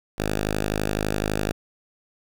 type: tone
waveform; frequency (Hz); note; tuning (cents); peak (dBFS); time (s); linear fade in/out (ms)
5% pulse; 51.91; G#1; 0; -12; 0.18-1.52; 5
effects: none